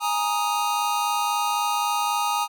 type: chord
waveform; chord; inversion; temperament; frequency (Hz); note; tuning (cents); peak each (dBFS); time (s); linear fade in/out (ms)
square; Ab suspended second; none; just; 830.6 / 934.4 / 1245.9; Ab5 / Bb5 / Eb6; 0 / +4 / +2; -27; 0-2.48; 50
effects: none